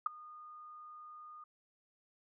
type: tone with ADSR envelope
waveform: sine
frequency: 1225 Hz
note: D#6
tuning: 27 cents flat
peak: -25 dBFS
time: 0.06-1.44 s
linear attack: 4 ms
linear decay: 10 ms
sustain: -24 dB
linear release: 5 ms
effects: none